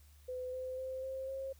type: tone with pitch steps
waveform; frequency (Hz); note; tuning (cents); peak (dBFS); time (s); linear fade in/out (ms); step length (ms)
sine; 506 / 513.4 / 520.8 / 528.4 / 536.1; B4 / C5 / C5 / C5 / C5; +42 / -33 / -8 / +17 / +42; -38; 0.28-1.53; 10; 250
effects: added 73 Hz sine -58 dBFS peak until 1.59 s + white hiss -68 dBFS RMS until 1.59 s